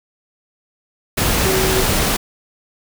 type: tone in noise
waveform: sine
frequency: 378.6 Hz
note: F#4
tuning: 40 cents sharp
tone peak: -18 dBFS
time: 1.45-1.83 s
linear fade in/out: 10 ms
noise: pink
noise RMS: -17 dBFS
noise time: 1.17-2.17 s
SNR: -4 dB
effects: none